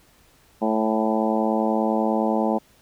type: harmonic tone with a mistuned harmonic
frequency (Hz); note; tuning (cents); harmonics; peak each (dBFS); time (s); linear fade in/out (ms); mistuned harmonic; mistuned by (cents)
110; A2; 0; 2 / 3 / 4 / 5 / 6 / 7 / 8 / 9; -23 / -27 / -29 / -27 / -29 / -28 / -29 / -35; 0.61-2.59; 20; 8; -26
effects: pink hiss -57 dBFS RMS until 2.81 s